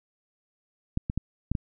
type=clicks; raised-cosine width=5 ms; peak=-13 / -16 / -14 / -13 / -15 dBFS; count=5; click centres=0.974 / 1.099 / 1.176 / 1.516 / 1.552 s; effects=none